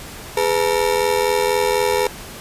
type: ring-modulated tone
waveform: 30% pulse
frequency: 456.2 Hz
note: A#4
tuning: 37 cents flat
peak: -10 dBFS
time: 0.37-2.07 s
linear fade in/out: 2 ms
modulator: 42 Hz
effects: pink hiss -35 dBFS RMS until 2.4 s + resampled to 32000 Hz